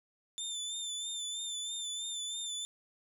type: tone with vibrato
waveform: 25% pulse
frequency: 3553 Hz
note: A7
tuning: 16 cents sharp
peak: -32 dBFS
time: 0.38-2.65 s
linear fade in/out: 0 ms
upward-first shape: sine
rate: 3.1 Hz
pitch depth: 38 cents each way
effects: none